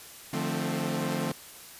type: chord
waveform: sawtooth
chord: D minor seventh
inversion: none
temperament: equal with one note detuned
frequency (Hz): 150.18 / 174.61 / 220 / 261.6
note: D3 / F3 / A3 / C4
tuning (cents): +39 / 0 / 0 / 0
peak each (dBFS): -30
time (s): 0.33-1.32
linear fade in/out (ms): 5
effects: white hiss -47 dBFS RMS until 1.79 s + resampled to 32000 Hz